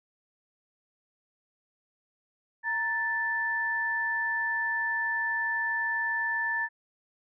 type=tone pair together; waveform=sine; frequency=932.3 / 1759.9 Hz; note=A#5 / A6; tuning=0 / 0 cents; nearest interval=major seventh; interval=1100 cents; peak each=-34 / -27 dBFS; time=2.63-6.69 s; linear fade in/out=50 ms; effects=none